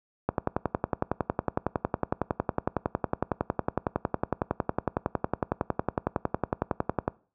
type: click train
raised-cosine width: 1 ms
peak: -10 dBFS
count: 75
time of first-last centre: 0.29-7.079 s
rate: 10.9 Hz
effects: noise-tail reverb RT60 0.4 s tail -22 dB re dry + high-pass 60 Hz 12 dB/octave